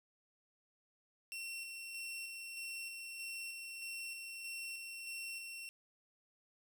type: tone with tremolo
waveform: sawtooth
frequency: 2717 Hz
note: F7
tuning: 48 cents flat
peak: -39 dBFS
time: 1.32-5.69 s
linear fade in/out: 0 ms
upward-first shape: square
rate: 1.6 Hz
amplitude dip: 30%
effects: none